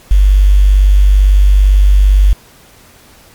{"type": "tone with quantisation", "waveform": "sine", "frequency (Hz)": 48.88, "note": "G1", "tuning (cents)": -4, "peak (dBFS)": -3, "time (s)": [0.11, 2.33], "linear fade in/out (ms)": 0, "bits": 5, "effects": ["pink hiss -42 dBFS RMS until 3.34 s", "MP3 96 kbps"]}